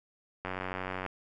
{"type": "click train", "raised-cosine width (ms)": 0.5, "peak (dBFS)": -20, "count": 58, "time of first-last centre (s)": [0.45, 1.063], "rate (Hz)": 93, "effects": []}